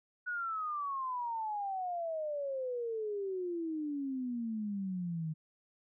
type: exponential sweep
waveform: sine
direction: down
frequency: 1480 to 154.4 Hz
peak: -34 dBFS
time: 0.26-5.34 s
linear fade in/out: 20 ms
effects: none